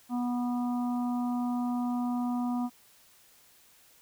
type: harmonic tone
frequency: 244.4 Hz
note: B3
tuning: 18 cents flat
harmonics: 1 / 3 / 4 / 5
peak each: -28 / -38 / -42 / -45 dBFS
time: 0.09-2.7 s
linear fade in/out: 50 ms
effects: white hiss -60 dBFS RMS until 4.01 s